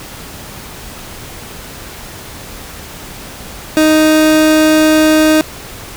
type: tone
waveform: 30% pulse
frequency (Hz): 311.1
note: D#4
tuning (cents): 0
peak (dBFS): -4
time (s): 3.77-5.41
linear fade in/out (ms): 0
effects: pink hiss -30 dBFS RMS until 5.96 s